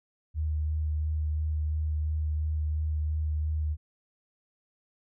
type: tone with vibrato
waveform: sine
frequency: 76.9 Hz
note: D#2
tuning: 20 cents flat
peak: -26 dBFS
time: 0.34-3.77 s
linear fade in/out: 50 ms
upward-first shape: sine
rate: 2.9 Hz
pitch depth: 15 cents each way
effects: none